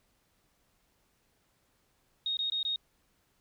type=tone bursts; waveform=sine; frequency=3729 Hz; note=A#7; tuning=in tune; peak=-29 dBFS; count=4; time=2.26-2.76 s; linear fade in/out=2 ms; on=110 ms; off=20 ms; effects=pink hiss -72 dBFS RMS until 3.4 s

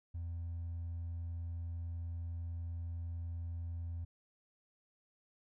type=tone with hard clipping; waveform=triangle; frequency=84.6 Hz; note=E2; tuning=45 cents sharp; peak=-38 dBFS; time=0.14-4.05 s; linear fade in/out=10 ms; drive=2 dB; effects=none

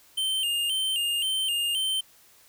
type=tone with vibrato; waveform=square; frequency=2960 Hz; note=F#7; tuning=in tune; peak=-25 dBFS; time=0.17-2.01 s; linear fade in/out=10 ms; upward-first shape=square; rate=1.9 Hz; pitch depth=82 cents each way; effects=white hiss -57 dBFS RMS until 2.48 s

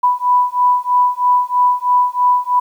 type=beating tone pair; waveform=sine; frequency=987.8 / 990.9 Hz; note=B5 / B5; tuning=0 / +5 cents; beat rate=3.1 Hz; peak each=-14 dBFS; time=0.03-2.6 s; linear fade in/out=10 ms; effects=8-bit

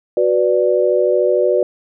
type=chord; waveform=sine; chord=B minor; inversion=second; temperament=equal; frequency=370 / 493.9 / 587.3 Hz; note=F#4 / B4 / D5; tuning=0 / 0 / 0 cents; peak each=-16 dBFS; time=0.17-1.63 s; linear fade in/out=2 ms; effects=none

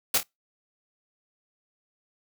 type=noise with echo; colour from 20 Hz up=white; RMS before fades=-22 dBFS; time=0.14-0.18 s; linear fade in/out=5 ms; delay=26 ms; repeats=2; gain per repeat=-9 dB; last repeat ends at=0.232 s; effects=noise-tail reverb RT60 0.2 s tail -26 dB re dry

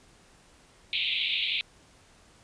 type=band-pass noise; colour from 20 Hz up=white; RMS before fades=-29 dBFS; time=0.93-1.61 s; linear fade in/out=0 ms; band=2200 to 3900 Hz; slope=96 dB/octave; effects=pink hiss -58 dBFS RMS until 2.43 s + resampled to 22050 Hz

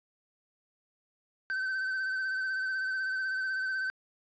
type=tone with vibrato; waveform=triangle; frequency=1537 Hz; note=G6; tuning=35 cents flat; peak=-28 dBFS; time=1.5-3.9 s; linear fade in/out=0 ms; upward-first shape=sine; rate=16 Hz; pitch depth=27 cents each way; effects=resampled to 16000 Hz + 11-bit

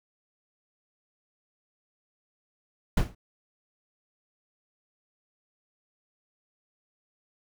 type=noise with exponential decay; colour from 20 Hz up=brown; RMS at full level=-17 dBFS; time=2.97-3.15 s; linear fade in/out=5 ms; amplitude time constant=39 ms; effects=none

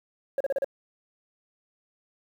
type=tone bursts; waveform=sine; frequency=548 Hz; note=C#5; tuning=20 cents flat; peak=-20 dBFS; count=5; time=0.38-0.645 s; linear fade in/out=2 ms; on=25 ms; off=35 ms; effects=tanh soft clip ceiling -22 dBFS + 9-bit

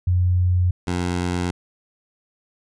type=tone pair in turn; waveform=sine / 15% pulse; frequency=89.9 / 88.82 Hz; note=F#2 / F2; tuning=-49 / +30 cents; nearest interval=unison; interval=21 cents; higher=first; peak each=-15 dBFS; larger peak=neither; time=0.07-0.71 / 0.87-1.51 s; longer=neither; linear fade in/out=5 ms; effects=resampled to 22050 Hz

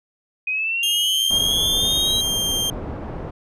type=linear sweep; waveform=sine; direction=up; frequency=2489 to 3903 Hz; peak=-20 dBFS; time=0.47-2.21 s; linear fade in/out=5 ms
type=tone with pitch glide; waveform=sawtooth; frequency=3206 to 3178 Hz; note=G7 to G7; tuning=+38 to +23 cents; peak=-17 dBFS; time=0.83-2.7 s; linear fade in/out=2 ms; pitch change=-15 cents; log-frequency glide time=2.01-2.53 s
type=low-pass noise; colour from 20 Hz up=pink; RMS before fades=-30 dBFS; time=1.3-3.31 s; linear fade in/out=10 ms; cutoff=840 Hz; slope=12 dB/octave
effects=resampled to 32000 Hz

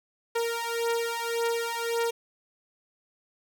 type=beating tone pair; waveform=sawtooth; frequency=464 / 465.8 Hz; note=A#4 / A#4; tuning=-8 / -1 cents; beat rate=1.8 Hz; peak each=-26 dBFS; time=0.35-2.11 s; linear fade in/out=10 ms; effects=none

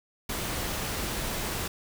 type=noise; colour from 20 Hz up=pink; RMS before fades=-32 dBFS; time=0.29-1.68 s; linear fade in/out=5 ms; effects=none

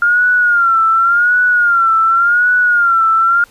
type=tone with vibrato; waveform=sine; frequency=1400 Hz; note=F6; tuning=4 cents sharp; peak=-8 dBFS; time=0.02-3.44 s; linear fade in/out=2 ms; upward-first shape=sine; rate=0.89 Hz; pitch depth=93 cents each way; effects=pink hiss -46 dBFS RMS until 3.5 s + resampled to 32000 Hz

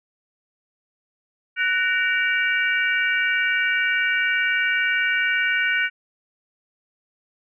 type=tone cluster; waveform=sine; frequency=1488 / 1850 / 2307 / 2806 Hz; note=F#6 / A#6 / D7 / F7; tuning=+9 / -14 / -31 / +8 cents; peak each=-21 / -26 / -24 / -29 dBFS; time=1.56-5.9 s; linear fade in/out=50 ms; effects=none

